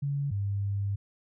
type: tone pair in turn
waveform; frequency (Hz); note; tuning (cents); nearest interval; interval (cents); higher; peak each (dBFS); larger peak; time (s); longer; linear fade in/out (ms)
sine; 141.4 / 99.98; C#3 / G2; +35 / +35; tritone; 600; first; -27; neither; 0.02-0.31 / 0.31-0.96; second; 10
effects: none